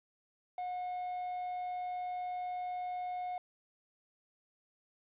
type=tone with quantisation; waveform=triangle; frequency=724 Hz; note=F#5; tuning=38 cents flat; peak=-34 dBFS; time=0.58-3.38 s; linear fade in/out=2 ms; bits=9; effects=resampled to 8000 Hz